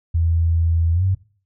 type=tone with pitch glide; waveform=sine; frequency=83 to 94.79 Hz; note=E2 to F#2; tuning=+12 to +42 cents; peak=-15 dBFS; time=0.14-1.15 s; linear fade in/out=10 ms; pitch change=+230 cents; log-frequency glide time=0.93-1.04 s; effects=noise-tail reverb RT60 0.4 s tail -18 dB re dry